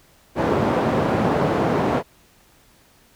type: band-pass noise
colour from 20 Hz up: white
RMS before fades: -20 dBFS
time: 0.35-2.03 s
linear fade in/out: 50 ms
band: 110 to 620 Hz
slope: 12 dB/octave
effects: pink hiss -55 dBFS RMS until 3.15 s